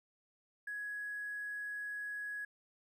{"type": "tone with hard clipping", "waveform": "triangle", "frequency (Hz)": 1672, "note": "G#6", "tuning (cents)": 11, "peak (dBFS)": -39, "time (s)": [0.67, 2.45], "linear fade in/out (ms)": 5, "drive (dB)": 3, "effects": []}